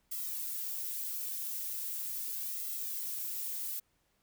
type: noise with flanger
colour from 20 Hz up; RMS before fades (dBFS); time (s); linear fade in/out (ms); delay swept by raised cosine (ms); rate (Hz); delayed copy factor
violet; -38; 0.11-3.8; 10; 1.5 to 4.4; 0.39; +0.9
effects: pink hiss -75 dBFS RMS until 4.22 s